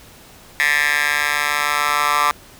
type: tone with high-pass filter sweep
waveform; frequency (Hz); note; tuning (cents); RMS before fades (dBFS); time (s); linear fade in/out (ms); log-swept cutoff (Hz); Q
10% pulse; 146.83; D3; 0; -18; 0.6-2.31; 0; 1800 to 1200; 7.3
effects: pink hiss -44 dBFS RMS until 2.59 s